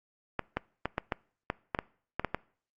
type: clicks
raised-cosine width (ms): 0.5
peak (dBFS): -14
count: 11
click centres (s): 0.393 / 0.57 / 0.856 / 0.981 / 1.122 / 1.501 / 1.748 / 1.789 / 2.196 / 2.247 / 2.346
effects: noise-tail reverb RT60 0.5 s tail -23 dB re dry + Opus 48 kbps